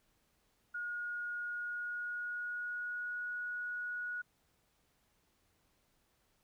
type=tone with pitch glide; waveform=sine; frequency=1438 to 1458.1 Hz; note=F#6 to F#6; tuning=-50 to -26 cents; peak=-37 dBFS; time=0.74-4.22 s; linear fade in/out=10 ms; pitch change=+24 cents; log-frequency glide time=1.4-3.3 s; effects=pink hiss -75 dBFS RMS until 6.43 s